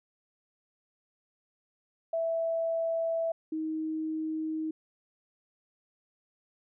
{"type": "tone pair in turn", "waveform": "sine", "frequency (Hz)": [659.3, 315.1], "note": ["E5", "D#4"], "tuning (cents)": [0, 22], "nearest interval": "octave + minor second", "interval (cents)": 1278, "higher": "first", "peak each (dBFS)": [-27, -30], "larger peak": "first", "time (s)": [[2.13, 3.32], [3.52, 4.71]], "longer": "neither", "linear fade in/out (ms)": 5, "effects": []}